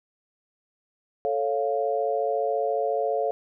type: chord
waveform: sine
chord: A augmented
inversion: none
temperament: equal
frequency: 440 / 554.4 / 698.5 Hz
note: A4 / C#5 / E#5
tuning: 0 / 0 / 0 cents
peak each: -27 dBFS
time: 1.25-3.31 s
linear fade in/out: 0 ms
effects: none